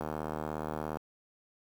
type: click train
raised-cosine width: 1 ms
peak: -21 dBFS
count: 75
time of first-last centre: 0.01-0.97 s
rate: 77.1 Hz
effects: high-pass 80 Hz 12 dB/octave + 8-bit